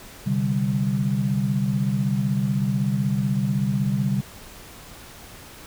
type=chord; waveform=sine; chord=C suspended second; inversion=none; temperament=equal; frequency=130.81 / 146.83 / 196 Hz; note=C3 / D3 / G3; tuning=0 / 0 / 0 cents; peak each=-24 / -26 / -23 dBFS; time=0.26-4.21 s; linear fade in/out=10 ms; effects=pink hiss -43 dBFS RMS until 5.66 s